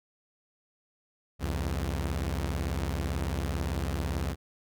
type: beating tone pair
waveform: sawtooth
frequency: 66.8 / 84.8 Hz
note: C2 / E2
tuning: +36 / +50 cents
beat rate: 18 Hz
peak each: -27 / -29 dBFS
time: 1.39-4.36 s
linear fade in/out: 50 ms
effects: none